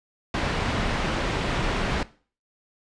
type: low-pass noise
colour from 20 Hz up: pink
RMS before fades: -26 dBFS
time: 0.34-2.03 s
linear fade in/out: 2 ms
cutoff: 3200 Hz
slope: 12 dB/octave
effects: noise-tail reverb RT60 0.4 s tail -18 dB re dry + resampled to 22050 Hz